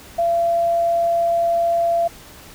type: tone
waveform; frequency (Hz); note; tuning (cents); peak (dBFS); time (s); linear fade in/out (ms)
sine; 680; F5; -46; -15; 0.18-2.08; 10
effects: pink hiss -42 dBFS RMS until 2.54 s